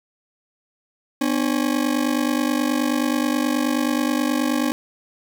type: ring-modulated tone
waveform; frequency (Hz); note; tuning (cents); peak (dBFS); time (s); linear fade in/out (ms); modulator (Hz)
40% pulse; 274.8; C#4; -15; -15; 1.21-4.72; 0; 24.7
effects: 8-bit